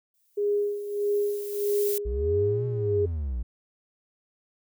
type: noise with exponential growth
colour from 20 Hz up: violet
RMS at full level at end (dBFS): -30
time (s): 0.14-1.98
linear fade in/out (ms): 2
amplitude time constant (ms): 400
type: tone with tremolo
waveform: sine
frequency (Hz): 410.5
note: G#4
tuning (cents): -20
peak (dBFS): -21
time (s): 0.37-3.06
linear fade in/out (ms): 10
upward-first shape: sine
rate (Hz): 1.6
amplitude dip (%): 70
type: linear two-way sweep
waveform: triangle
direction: up then down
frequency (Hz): 55 to 123.47 to 55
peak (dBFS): -25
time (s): 2.05-3.43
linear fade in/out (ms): 10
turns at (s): 2.66
effects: none